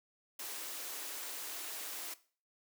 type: high-pass noise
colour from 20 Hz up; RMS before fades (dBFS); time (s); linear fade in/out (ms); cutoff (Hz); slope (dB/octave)
white; -43; 0.39-2.14; 5; 260; 96
effects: noise-tail reverb RT60 0.4 s tail -17 dB re dry